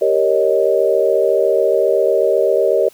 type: chord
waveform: sine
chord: Eb dominant seventh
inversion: first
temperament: equal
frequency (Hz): 392 / 466.2 / 554.4 / 622.3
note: G4 / Bb4 / Db5 / Eb5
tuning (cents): 0 / 0 / 0 / 0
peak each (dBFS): -17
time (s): 0.01-2.89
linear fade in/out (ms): 10
effects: white hiss -48 dBFS RMS until 2.93 s